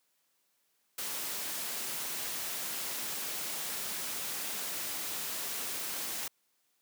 white noise, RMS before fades -37 dBFS, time 0.98-6.28 s, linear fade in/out 5 ms, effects white hiss -75 dBFS RMS until 6.81 s + high-pass 150 Hz 12 dB/octave

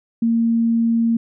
sine tone, 230 Hz, A#3, 23 cents flat, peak -14 dBFS, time 0.22-1.17 s, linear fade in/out 5 ms, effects none

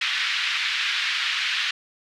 white band-pass noise, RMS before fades -25 dBFS, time 0.01-1.71 s, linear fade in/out 5 ms, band 1500 to 3700 Hz, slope 24 dB/octave, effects none

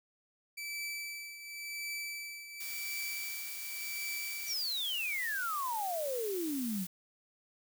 sawtooth tone with tremolo, 2316 Hz, D7, 25 cents flat, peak -33 dBFS, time 0.57-4.54 s, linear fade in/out 10 ms, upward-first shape triangle, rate 0.92 Hz, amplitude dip 70%
blue noise, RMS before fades -43 dBFS, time 2.6-6.87 s, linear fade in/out 5 ms
sine exponential sweep, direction down, 6010 to 174.61 Hz, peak -33 dBFS, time 4.46-6.87 s, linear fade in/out 50 ms
effects none

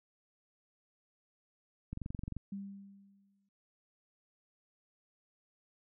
click train, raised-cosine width 5 ms, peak -27 dBFS, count 11, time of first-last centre 1.93-2.367 s, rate 22.9 Hz
sine tone with exponential decay, 198 Hz, G3, 18 cents sharp, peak -37 dBFS, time 2.52-3.49 s, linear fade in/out 5 ms, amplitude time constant 210 ms
effects none

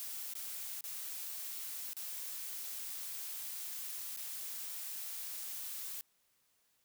blue noise with dropouts, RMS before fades -43 dBFS, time 0-6.01 s, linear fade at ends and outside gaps 0 ms, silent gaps 0.336-0.353 / 0.808-0.84 / 1.933-1.967 / 4.163-4.172 s, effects white hiss -75 dBFS RMS until 6.84 s

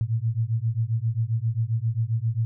sine beating tone pair, 110 / 117.5 Hz, A2 / A#2, 0 / +14 cents, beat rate 7.5 Hz, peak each -25 dBFS, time 0.01-2.45 s, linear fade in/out 0 ms, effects none

